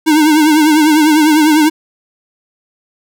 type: tone with vibrato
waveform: square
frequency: 307.3 Hz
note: D#4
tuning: 21 cents flat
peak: -7 dBFS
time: 0.06-1.7 s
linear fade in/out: 20 ms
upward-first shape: triangle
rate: 10 Hz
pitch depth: 82 cents each way
effects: none